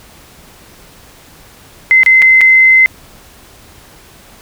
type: tone with dropouts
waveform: sine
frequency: 2061 Hz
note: C7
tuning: 27 cents flat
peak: -3 dBFS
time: 1.91-2.86 s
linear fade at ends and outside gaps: 0 ms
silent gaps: 2.033-2.062 / 2.219-2.223 / 2.409-2.414 s
effects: pink hiss -40 dBFS RMS until 4.41 s